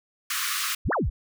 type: high-pass noise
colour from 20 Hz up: pink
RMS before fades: -28 dBFS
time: 0.3-0.75 s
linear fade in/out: 5 ms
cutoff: 1100 Hz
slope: 96 dB/octave
type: exponential two-way sweep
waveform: sine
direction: up then down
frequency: 36.11 to 1860 to 36.11 Hz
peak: -22 dBFS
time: 0.85-1.1 s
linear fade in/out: 10 ms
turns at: 0.93 s
effects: none